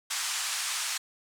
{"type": "band-pass noise", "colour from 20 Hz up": "white", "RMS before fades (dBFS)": -32, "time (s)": [0.1, 0.98], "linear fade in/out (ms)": 10, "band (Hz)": [920, 9100], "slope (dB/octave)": 24, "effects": []}